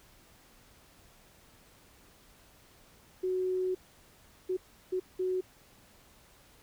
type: tone bursts at uneven times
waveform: sine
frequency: 370 Hz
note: F#4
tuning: in tune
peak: -28 dBFS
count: 4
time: 3.23-3.75 / 4.49-4.57 / 4.92-5 / 5.19-5.41 s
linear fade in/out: 10 ms
effects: pink hiss -60 dBFS RMS until 6.62 s